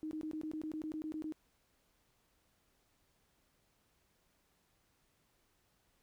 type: tone bursts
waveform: sine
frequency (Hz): 311.1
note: D#4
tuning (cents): 0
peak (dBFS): -38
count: 13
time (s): 0.03-1.323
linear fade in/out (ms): 0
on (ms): 81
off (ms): 20
effects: pink hiss -75 dBFS RMS until 6.02 s